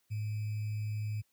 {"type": "tone with sample-and-hold", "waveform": "sine", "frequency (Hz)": 106.4, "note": "G#2", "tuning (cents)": 42, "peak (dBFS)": -32, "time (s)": [0.1, 1.22], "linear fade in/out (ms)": 20, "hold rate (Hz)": 2450, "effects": ["white hiss -75 dBFS RMS until 1.32 s", "high-pass 60 Hz 12 dB/octave"]}